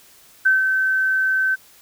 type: tone with ADSR envelope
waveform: sine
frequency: 1538 Hz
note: G6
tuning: 33 cents flat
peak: -11 dBFS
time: 0.45-1.56 s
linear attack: 13 ms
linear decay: 150 ms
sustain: -5 dB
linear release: 22 ms
effects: white hiss -50 dBFS RMS until 1.81 s